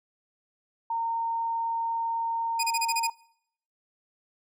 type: tone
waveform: sine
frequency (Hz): 918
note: A#5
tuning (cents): -27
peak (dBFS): -26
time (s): 0.9-3.1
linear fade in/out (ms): 5
type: tone bursts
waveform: 15% pulse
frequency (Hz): 2472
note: D#7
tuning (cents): -12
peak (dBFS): -19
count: 7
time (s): 2.59-3.073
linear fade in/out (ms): 10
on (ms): 45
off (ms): 28
effects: noise-tail reverb RT60 0.7 s tail -23 dB re dry